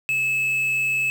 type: tone with quantisation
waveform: triangle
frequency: 2602 Hz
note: E7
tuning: 23 cents flat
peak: -18 dBFS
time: 0.09-1.1 s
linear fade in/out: 0 ms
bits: 6
effects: none